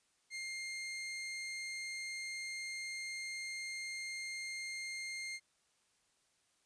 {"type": "tone", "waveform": "sawtooth", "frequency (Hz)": 2116, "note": "C7", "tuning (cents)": 19, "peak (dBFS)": -37, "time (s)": [0.3, 5.4], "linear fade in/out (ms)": 50, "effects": ["white hiss -75 dBFS RMS until 6.65 s", "resampled to 22050 Hz"]}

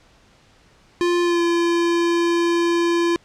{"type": "tone with pitch glide", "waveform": "square", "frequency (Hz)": [349.2, 341.4], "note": ["F4", "F4"], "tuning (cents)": [0, -39], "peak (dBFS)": -17, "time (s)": [1.01, 3.16], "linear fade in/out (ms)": 0, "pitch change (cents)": -39, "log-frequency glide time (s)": [1.22, 1.42], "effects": ["pink hiss -54 dBFS RMS until 3.24 s", "low-pass 6000 Hz 12 dB/octave"]}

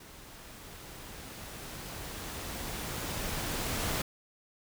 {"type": "noise with level ramp", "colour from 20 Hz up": "pink", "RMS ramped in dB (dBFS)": [-51, -32], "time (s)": [0, 4.02], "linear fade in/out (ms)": 5, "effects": []}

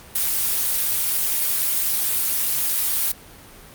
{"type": "noise", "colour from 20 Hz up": "blue", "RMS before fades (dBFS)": -21, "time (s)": [0.15, 3.12], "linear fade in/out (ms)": 5, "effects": ["pink hiss -44 dBFS RMS until 3.74 s", "Opus 48 kbps"]}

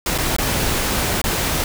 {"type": "noise with dropouts", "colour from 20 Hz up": "pink", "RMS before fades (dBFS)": -20, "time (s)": [0.06, 1.64], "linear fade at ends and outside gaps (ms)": 2, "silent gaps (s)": [[0.179, 0.184], [0.365, 0.384], [1.216, 1.24]], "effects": []}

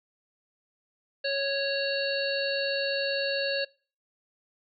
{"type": "harmonic tone", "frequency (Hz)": 553, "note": "C#5", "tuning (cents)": -4, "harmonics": [1, 3, 5, 7, 8], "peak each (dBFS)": [-29, -33, -35, -38, -33], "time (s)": [1.24, 3.65], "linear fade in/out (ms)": 10, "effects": ["noise-tail reverb RT60 0.4 s tail -23 dB re dry"]}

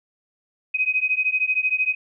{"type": "beating tone pair", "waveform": "sine", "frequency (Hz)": [2511, 2524], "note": ["D#7", "D#7"], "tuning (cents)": [15, 24], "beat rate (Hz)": 13, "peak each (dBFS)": -22, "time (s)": [0.74, 1.95], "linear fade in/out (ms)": 10, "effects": []}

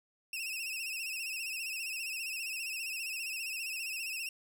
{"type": "tone with vibrato", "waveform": "sawtooth", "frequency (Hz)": 2637, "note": "E7", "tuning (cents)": 0, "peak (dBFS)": -33, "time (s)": [0.33, 4.29], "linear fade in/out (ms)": 2, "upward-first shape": "sine", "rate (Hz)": 15, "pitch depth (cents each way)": 82, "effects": []}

